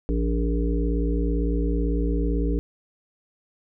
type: harmonic tone with a mistuned harmonic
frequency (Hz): 57.9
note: A#1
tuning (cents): -11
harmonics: 1 / 3 / 5 / 7 / 8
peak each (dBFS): -22 / -30 / -28 / -32 / -33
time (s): 0.09-2.59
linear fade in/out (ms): 0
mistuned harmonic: 1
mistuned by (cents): -110
effects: none